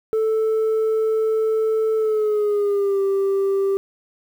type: tone with pitch glide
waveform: sine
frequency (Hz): 440 to 392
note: A4 to G4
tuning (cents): 0 to 0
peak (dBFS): -14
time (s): 0.13-3.77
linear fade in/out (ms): 0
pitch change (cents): -200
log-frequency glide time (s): 1.96-3.01
effects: tanh soft clip ceiling -16 dBFS + 8-bit